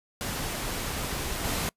pink noise with level steps, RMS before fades -32 / -29 dBFS, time 0.21-1.69 s, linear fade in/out 0 ms, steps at 1.44 s, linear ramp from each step 5 ms, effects noise-tail reverb RT60 0.1 s tail -26 dB re dry + resampled to 32000 Hz

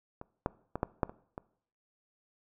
clicks, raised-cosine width 1 ms, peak -28 / -15 / -20 / -14 / -12 / -30 / -25 dBFS, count 7, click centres 0.214 / 0.461 / 0.756 / 0.831 / 1.032 / 1.095 / 1.379 s, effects noise-tail reverb RT60 0.6 s tail -21 dB re dry

